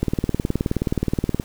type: click train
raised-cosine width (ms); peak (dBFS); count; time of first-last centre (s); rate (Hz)
3; -7; 27; 0.03-1.398; 19
effects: pink hiss -46 dBFS RMS until 1.44 s